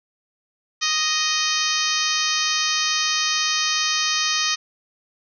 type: harmonic tone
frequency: 622.3 Hz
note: D#5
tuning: in tune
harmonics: 2 / 3 / 4 / 5 / 6 / 7 / 8 / 9 / 10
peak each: -28 / -28 / -28 / -28 / -28 / -28 / -28 / -28 / -28 dBFS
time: 0.81-4.56 s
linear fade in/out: 20 ms
effects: none